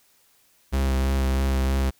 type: tone with vibrato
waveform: 45% pulse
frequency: 66.6 Hz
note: C2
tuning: 31 cents sharp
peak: -20 dBFS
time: 0.72-1.91 s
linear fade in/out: 20 ms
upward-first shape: sine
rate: 3.1 Hz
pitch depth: 16 cents each way
effects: white hiss -61 dBFS RMS until 1.99 s